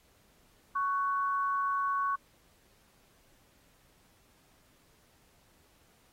sine tone pair together, 1112.8 / 1497 Hz, C#6 / F#6, +6 / +20 cents, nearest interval perfect fourth, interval 514 cents, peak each -28 / -37 dBFS, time 0.75-2.16 s, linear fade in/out 10 ms, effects pink hiss -66 dBFS RMS until 6.12 s + AAC 48 kbps

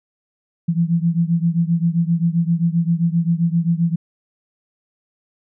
sine beating tone pair, 165.9 / 173.5 Hz, E3 / F3, +11 / -11 cents, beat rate 7.6 Hz, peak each -17 / -19 dBFS, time 0.68-3.96 s, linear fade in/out 10 ms, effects none

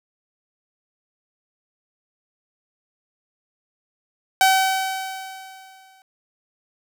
sawtooth tone with exponential decay, 763 Hz, G5, 47 cents flat, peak -8 dBFS, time 4.41-6.02 s, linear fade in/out 1 ms, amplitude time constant 350 ms, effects none

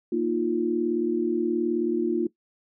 sine chord, Bb suspended fourth, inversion none, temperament just, 233.1 / 310.8 / 349.6 Hz, Bb3 / Eb4 / F4, 0 / -2 / +2 cents, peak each -28 / -28 / -24 dBFS, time 0.12-2.27 s, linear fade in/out 5 ms, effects noise-tail reverb RT60 0.1 s tail -18 dB re dry

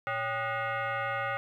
sine tone with frequency modulation, 115.9 Hz, A#2, 10 cents flat, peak -29 dBFS, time 0.07-1.37 s, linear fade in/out 0 ms, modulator 674 Hz, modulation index 2.8, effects 11-bit

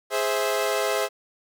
sawtooth chord, Ab augmented, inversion none, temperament equal with one note detuned, 415.3 / 523.3 / 655.8 Hz, Ab4 / C5 / E5, 0 / 0 / -9 cents, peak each -23 dBFS, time 0.1-1.09 s, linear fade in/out 50 ms, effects none

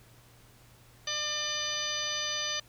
harmonic tone, 599 Hz, D5, 34 cents sharp, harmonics 1 / 2 / 3 / 4 / 5 / 6 / 7 / 8 / 10, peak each -43 / -42 / -39 / -43 / -38 / -37 / -44 / -37 / -37 dBFS, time 1.07-2.6 s, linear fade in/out 5 ms, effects added 118 Hz sine -59 dBFS peak until 2.68 s + pink hiss -59 dBFS RMS until 2.68 s

